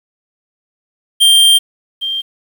square / sine tone pair in turn, 3175 / 3175 Hz, G7 / G7, +21 / +21 cents, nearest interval unison, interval 0 cents, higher neither, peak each -6 / -16 dBFS, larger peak first, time 1.2-1.59 / 2.01-2.22 s, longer first, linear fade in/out 20 ms, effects 7-bit

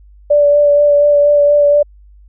sine tone with vibrato, 582 Hz, D5, 16 cents flat, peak -6 dBFS, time 0.3-1.83 s, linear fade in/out 10 ms, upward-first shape sine, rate 4.2 Hz, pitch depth 15 cents each way, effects added 50 Hz sine -39 dBFS peak until 2.28 s

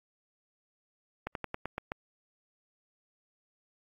slowing click train, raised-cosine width 0.5 ms, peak -19 dBFS, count 7, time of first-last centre 1.27-1.919 s, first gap 82 ms, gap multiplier 1.11, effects AAC 48 kbps

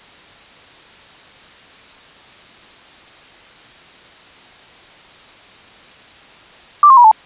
sine tone with pitch steps, 1174.7 / 1064.8 / 965.2 / 875 Hz, D6 / C6 / B5 / A5, 0 / +30 / -40 / -10 cents, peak -3 dBFS, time 6.83-7.114 s, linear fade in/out 2 ms, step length 71 ms, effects white hiss -42 dBFS RMS until 7.25 s + resampled to 8000 Hz

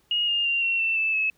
sine tone with pitch steps, 2872 / 2823 / 2774 / 2727 / 2680 / 2634 / 2588 Hz, F7 / F7 / F7 / F7 / E7 / E7 / E7, +48 / +18 / -12 / -42 / +28 / -2 / -32 cents, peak -21 dBFS, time 0.11-1.3 s, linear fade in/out 2 ms, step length 170 ms, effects pink hiss -65 dBFS RMS until 1.37 s

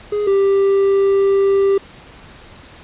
triangle tone pair in turn, 415.3 / 393.5 Hz, G#4 / G4, 0 / +7 cents, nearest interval minor second, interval 93 cents, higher first, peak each -14 / -9 dBFS, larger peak second, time 0.12-0.27 / 0.27-1.78 s, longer second, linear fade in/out 5 ms, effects pink hiss -41 dBFS RMS until 2.83 s + resampled to 8000 Hz

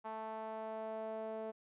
sawtooth tone with band-pass filter sweep, 220 Hz, A3, in tune, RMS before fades -43 dBFS, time 0.04-1.52 s, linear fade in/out 20 ms, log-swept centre 890 to 570 Hz, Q 3.3, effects resampled to 8000 Hz

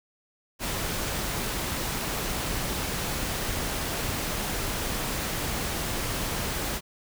pink noise, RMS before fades -30 dBFS, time 0.59-6.81 s, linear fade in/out 50 ms, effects none

